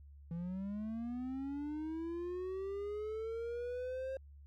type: linear sweep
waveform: triangle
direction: up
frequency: 164.81 to 535 Hz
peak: -36 dBFS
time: 0.31-4.17 s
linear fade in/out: 2 ms
effects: added 71 Hz sine -53 dBFS peak until 4.46 s